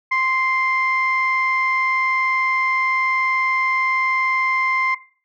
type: tone pair together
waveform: sine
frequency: 1046.5 / 2093 Hz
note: C6 / C7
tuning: 0 / 0 cents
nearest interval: octave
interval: 1200 cents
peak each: -19 / -17 dBFS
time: 0.11-4.95 s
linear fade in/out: 10 ms
effects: noise-tail reverb RT60 0.4 s tail -18 dB re dry + tanh soft clip ceiling -11 dBFS